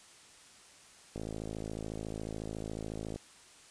click train, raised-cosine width 2 ms, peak -26 dBFS, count 109, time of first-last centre 1.16-3.16 s, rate 54 Hz, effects white hiss -57 dBFS RMS until 3.7 s + resampled to 22050 Hz

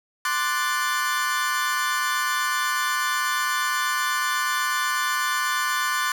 40% pulse chord, D dominant seventh, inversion third, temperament equal, 1046.5 / 1174.7 / 1480 / 1760 Hz, C6 / D6 / F#6 / A6, 0 / 0 / 0 / 0 cents, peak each -27 dBFS, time 0.25-6.12 s, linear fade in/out 2 ms, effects none

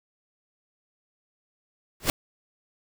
pink noise with exponential growth, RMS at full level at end -17 dBFS, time 2-2.1 s, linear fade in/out 1 ms, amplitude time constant 21 ms, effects none

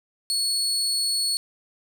30% pulse tone, 4383 Hz, C#8, 20 cents flat, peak -19 dBFS, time 0.3-1.37 s, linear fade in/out 0 ms, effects none

